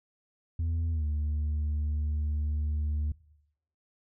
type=tone with pitch glide; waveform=sine; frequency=82.41 to 75.14 Hz; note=E2 to D2; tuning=0 to +40 cents; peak=-24 dBFS; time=0.59-3.12 s; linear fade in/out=5 ms; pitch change=-160 cents; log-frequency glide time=0.91-1.05 s; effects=noise-tail reverb RT60 0.8 s tail -22 dB re dry + tanh soft clip ceiling -26 dBFS